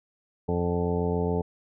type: harmonic tone with a mistuned harmonic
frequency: 87.31 Hz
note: F2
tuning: in tune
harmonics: 1 / 2 / 3 / 4 / 5 / 6 / 7 / 9 / 10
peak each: -30 / -29 / -34 / -38 / -28 / -38 / -38 / -38 / -38 dBFS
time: 0.48-1.42 s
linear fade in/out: 10 ms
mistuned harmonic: 9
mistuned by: -56 cents
effects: none